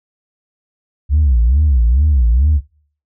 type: tone with vibrato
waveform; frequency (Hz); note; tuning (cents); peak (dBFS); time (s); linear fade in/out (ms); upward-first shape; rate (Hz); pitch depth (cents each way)
sine; 65.8; C2; +10; -7; 1.09-2.61; 50; sine; 2.3; 270
effects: noise-tail reverb RT60 0.5 s tail -23 dB re dry + tanh soft clip ceiling -6 dBFS